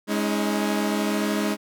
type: chord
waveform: sawtooth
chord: Ab suspended fourth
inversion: none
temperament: equal with one note detuned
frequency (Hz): 207.7 / 277.2 / 318.2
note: Ab3 / Db4 / Eb4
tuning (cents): 0 / 0 / +39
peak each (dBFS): -20 / -26 / -24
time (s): 0.07-1.57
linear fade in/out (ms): 50
effects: none